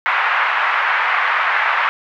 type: band-pass noise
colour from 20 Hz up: pink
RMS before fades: -17 dBFS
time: 0.06-1.89 s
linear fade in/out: 0 ms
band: 950 to 2200 Hz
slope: 24 dB/octave
effects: none